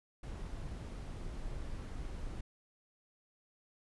brown noise, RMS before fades -42 dBFS, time 0.23-2.41 s, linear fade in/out 5 ms, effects resampled to 24000 Hz

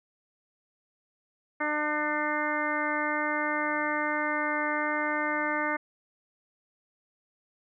harmonic tone, 300.1 Hz, D4, 38 cents sharp, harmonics 1 / 2 / 3 / 4 / 5 / 6 / 7, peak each -34 / -34 / -34 / -34 / -34 / -34 / -34 dBFS, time 1.6-5.77 s, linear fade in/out 10 ms, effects none

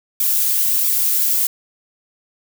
violet noise with flanger, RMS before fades -17 dBFS, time 0.2-1.47 s, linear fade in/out 2 ms, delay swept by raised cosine 0.85 to 5.65 ms, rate 1.5 Hz, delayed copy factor +0.65, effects none

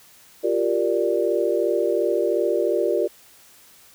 sine chord, G minor seventh, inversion third, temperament equal, 349.2 / 392 / 466.2 / 587.3 Hz, F4 / G4 / Bb4 / D5, 0 / 0 / 0 / 0 cents, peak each -24 dBFS, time 0.43-3.08 s, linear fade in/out 20 ms, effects white hiss -51 dBFS RMS until 3.94 s

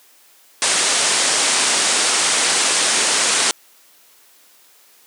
white low-pass noise, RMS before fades -17 dBFS, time 0.62-3.51 s, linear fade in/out 0 ms, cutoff 9600 Hz, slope 96 dB/octave, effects white hiss -51 dBFS RMS until 5.06 s + high-pass 300 Hz 12 dB/octave

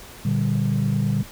sine chord, G minor, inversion first, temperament just, 117.6 / 147 / 196 Hz, Bb2 / D3 / G3, +16 / +2 / 0 cents, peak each -22 dBFS, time 0.25-1.23 s, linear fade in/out 5 ms, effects tanh soft clip ceiling -13 dBFS + pink hiss -42 dBFS RMS until 1.31 s

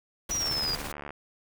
pink noise with tremolo, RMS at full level -35 dBFS, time 0.29-0.92 s, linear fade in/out 5 ms, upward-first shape sine, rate 18 Hz, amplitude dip 50%
sine exponential sweep, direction down, 5880 to 4798 Hz, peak -27 dBFS, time 0.31-0.75 s, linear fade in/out 0 ms
click train, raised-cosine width 0.5 ms, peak -23 dBFS, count 50, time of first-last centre 0.43-1.106 s, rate 72.5 Hz
effects none

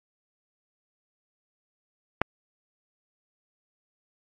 click, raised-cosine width 0.5 ms, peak -6 dBFS, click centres 2.216 s, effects AAC 64 kbps

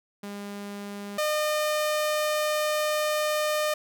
sawtooth tone pair in turn, 202.6 / 607.1 Hz, G#3 / D#5, -43 / -43 cents, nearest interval octave + perfect fifth, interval 1900 cents, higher second, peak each -31 / -20 dBFS, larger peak second, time 0.23-1.18 / 1.18-3.74 s, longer second, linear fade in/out 5 ms, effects none

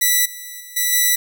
5% pulse tone with level steps, 1968 Hz, B6, 7 cents flat, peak -3 / -21 / -25 / -6 / -3 dBFS, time 0.01-1.16 s, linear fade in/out 10 ms, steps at 0.25 / 0.6 / 0.76 / 0.92 s, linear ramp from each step 10 ms, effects none

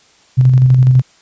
sine tone with tremolo, 128.4 Hz, C3, 32 cents flat, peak -4 dBFS, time 0.37-1.02 s, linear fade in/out 20 ms, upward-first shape square, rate 12 Hz, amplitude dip 30%, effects white hiss -49 dBFS RMS until 1.21 s + resampled to 16000 Hz

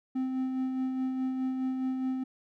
triangle tone with tremolo, 260 Hz, C4, 11 cents flat, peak -25 dBFS, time 0.15-2.24 s, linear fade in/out 10 ms, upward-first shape sine, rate 4.8 Hz, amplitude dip 35%, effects none

